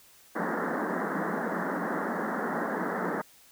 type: band-pass noise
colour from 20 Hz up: pink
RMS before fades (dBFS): -31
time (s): 0.35-3.22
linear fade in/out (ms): 10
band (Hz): 170 to 1900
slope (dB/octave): 96
effects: white hiss -57 dBFS RMS until 3.51 s